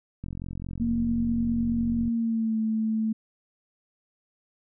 click train, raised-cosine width 5 ms, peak -23 dBFS, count 83, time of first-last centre 0.24-2.079 s, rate 44.6 Hz
sine tone with pitch glide, 233.1 to 220 Hz, A#3 to A3, 0 to 0 cents, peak -23 dBFS, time 0.8-3.13 s, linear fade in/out 10 ms, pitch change -100 cents, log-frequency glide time 2.07-2.58 s
effects none

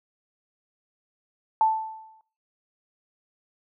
sine tone with exponential decay, 880 Hz, A5, in tune, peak -15 dBFS, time 1.61-2.21 s, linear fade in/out 1 ms, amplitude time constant 130 ms, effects noise-tail reverb RT60 0.4 s tail -19 dB re dry

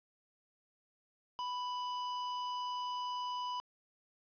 square tone, 991 Hz, B5, 6 cents sharp, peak -37 dBFS, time 1.39-3.6 s, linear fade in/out 0 ms, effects resampled to 11025 Hz + 11-bit

